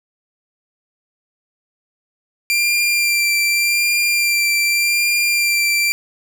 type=tone with vibrato; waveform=sawtooth; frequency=2373 Hz; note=D7; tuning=17 cents sharp; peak=-11 dBFS; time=2.5-5.92 s; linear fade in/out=0 ms; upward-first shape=sine; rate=0.85 Hz; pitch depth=17 cents each way; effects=none